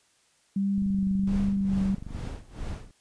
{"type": "tone with vibrato", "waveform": "sine", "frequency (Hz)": 195.5, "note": "G3", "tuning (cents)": -4, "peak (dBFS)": -23, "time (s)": [0.56, 1.95], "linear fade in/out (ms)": 5, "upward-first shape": "sine", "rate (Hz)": 1.4, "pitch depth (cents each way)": 23}
{"type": "click train", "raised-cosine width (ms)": 5, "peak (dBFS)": -26, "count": 37, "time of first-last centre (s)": [0.78, 2.274], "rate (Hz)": 24.1}
{"type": "noise with tremolo", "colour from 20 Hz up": "brown", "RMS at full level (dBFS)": -33, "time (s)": [1.27, 2.91], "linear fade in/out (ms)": 2, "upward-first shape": "sine", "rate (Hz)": 2.3, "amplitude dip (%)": 90}
{"effects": ["white hiss -65 dBFS RMS until 3 s", "resampled to 22050 Hz"]}